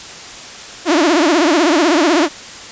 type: tone with vibrato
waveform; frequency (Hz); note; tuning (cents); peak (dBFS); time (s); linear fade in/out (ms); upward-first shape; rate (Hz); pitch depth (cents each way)
sawtooth; 321.7; E4; -42; -6; 0.85-2.29; 50; triangle; 16; 250
effects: white hiss -32 dBFS RMS until 2.71 s + resampled to 16000 Hz